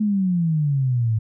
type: exponential sweep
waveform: sine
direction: down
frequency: 216.6 to 107.3 Hz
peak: -17 dBFS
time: 0-1.19 s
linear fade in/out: 10 ms
effects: none